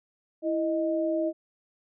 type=tone pair together; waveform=sine; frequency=329.7 / 622.3 Hz; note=E4 / D#5; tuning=0 / 0 cents; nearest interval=major seventh; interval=1100 cents; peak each=-27 dBFS; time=0.42-1.33 s; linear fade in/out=50 ms; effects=none